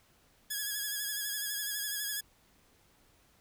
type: tone with vibrato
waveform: 5% pulse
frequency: 1673 Hz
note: G#6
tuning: 12 cents sharp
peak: -23 dBFS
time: 0.5-2.21 s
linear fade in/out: 10 ms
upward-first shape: sine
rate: 12 Hz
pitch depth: 42 cents each way
effects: pink hiss -66 dBFS RMS until 3.4 s